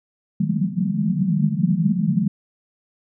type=band-pass noise; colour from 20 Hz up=pink; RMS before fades=-20 dBFS; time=0.4-2.28 s; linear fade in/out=5 ms; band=150 to 220 Hz; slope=96 dB/octave; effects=none